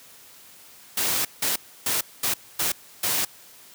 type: noise bursts at uneven times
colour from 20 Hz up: white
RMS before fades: -24 dBFS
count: 6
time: 0.97-1.25 / 1.42-1.56 / 1.86-2.01 / 2.23-2.34 / 2.59-2.72 / 3.03-3.25 s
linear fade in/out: 5 ms
effects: white hiss -49 dBFS RMS until 3.74 s + high-pass 80 Hz 12 dB/octave